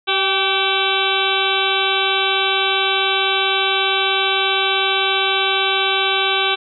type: harmonic tone with a mistuned harmonic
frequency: 384.6 Hz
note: G4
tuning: 33 cents flat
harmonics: 1 / 2 / 3 / 4 / 6 / 7 / 8 / 9 / 10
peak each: -24 / -24 / -24 / -24 / -24 / -24 / -24 / -24 / -24 dBFS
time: 0.07-6.56 s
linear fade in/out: 20 ms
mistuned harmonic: 2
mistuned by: +34 cents
effects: none